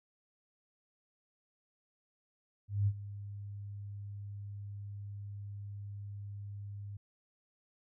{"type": "tone with ADSR envelope", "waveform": "sine", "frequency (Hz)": 101.3, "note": "G#2", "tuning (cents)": -43, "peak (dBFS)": -25, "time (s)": [2.68, 6.97], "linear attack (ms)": 190, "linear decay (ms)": 57, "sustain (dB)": -16, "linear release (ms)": 5, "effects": []}